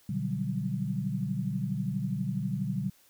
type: chord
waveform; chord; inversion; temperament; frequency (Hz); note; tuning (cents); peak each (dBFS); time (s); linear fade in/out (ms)
sine; G major seventh; first; just; 122.5 / 147 / 183.75 / 196; B2 / D3 / F#3 / G3; -14 / +2 / -12 / 0; -35 / -34 / -34 / -34; 0.09-2.9; 5
effects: white hiss -62 dBFS RMS until 3.09 s